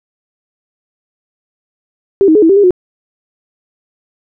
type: tone with pitch steps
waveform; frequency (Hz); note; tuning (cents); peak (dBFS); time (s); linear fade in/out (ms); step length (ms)
sine; 393.5 / 315.4 / 422.5 / 326 / 391.7 / 407.6 / 362.9; G4 / D#4 / G#4 / E4 / G4 / G#4 / F#4; +7 / +24 / +30 / -19 / -1 / -32 / -34; -4; 2.21-2.707; 0; 71
effects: none